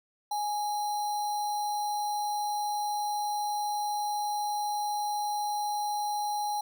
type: tone with sample-and-hold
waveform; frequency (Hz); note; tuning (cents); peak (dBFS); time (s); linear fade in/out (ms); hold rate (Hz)
sine; 832; G#5; +3; -28; 0.31-6.61; 5; 4900
effects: none